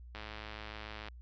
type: click train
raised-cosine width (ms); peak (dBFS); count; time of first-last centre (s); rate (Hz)
0.3; -28; 101; 0.15-1.085; 107
effects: added 60 Hz sine -48 dBFS peak until 1.21 s + resampled to 16000 Hz